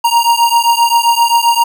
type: beating tone pair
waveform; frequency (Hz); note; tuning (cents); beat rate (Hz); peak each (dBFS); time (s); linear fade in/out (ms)
square; 932.3 / 939.9; A#5 / A#5; 0 / +14; 7.6; -12; 0.04-1.64; 10
effects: none